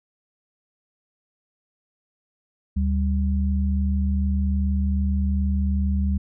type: tone pair together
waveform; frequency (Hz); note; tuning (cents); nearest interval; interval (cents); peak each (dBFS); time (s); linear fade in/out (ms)
sine; 73.42 / 196.01; D2 / G3; 0 / 0; octave + perfect fourth; 1700; -20 / -25; 2.76-6.18; 10
effects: none